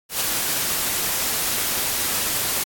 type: noise with ADSR envelope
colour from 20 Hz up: white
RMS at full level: -21 dBFS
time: 0.09-2.64 s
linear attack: 120 ms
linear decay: 4 ms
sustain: -2 dB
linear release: 10 ms
effects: AAC 64 kbps